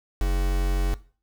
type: tone with quantisation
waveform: triangle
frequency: 46 Hz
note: F#1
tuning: 9 cents flat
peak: -18 dBFS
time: 0.21-0.94 s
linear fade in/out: 0 ms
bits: 5
effects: noise-tail reverb RT60 0.4 s tail -18 dB re dry